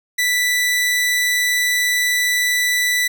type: tone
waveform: sawtooth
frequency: 1975.5 Hz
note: B6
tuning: in tune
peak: -12 dBFS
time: 0.18-3.08 s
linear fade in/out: 10 ms
effects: none